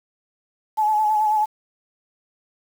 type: tone with vibrato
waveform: sine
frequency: 855 Hz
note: A5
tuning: 50 cents flat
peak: -16 dBFS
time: 0.77-1.46 s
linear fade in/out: 20 ms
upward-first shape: sine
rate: 9.2 Hz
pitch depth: 34 cents each way
effects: 7-bit